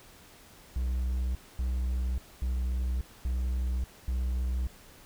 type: tone bursts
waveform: triangle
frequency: 62.7 Hz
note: B1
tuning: 27 cents sharp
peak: -25 dBFS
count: 5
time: 0.76-4.67 s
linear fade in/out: 0 ms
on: 590 ms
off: 240 ms
effects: pink hiss -54 dBFS RMS until 5.05 s